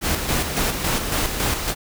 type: noise with tremolo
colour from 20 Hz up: pink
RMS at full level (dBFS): -21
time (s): 0.01-1.75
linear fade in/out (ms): 50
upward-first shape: square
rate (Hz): 3.6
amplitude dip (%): 45
effects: none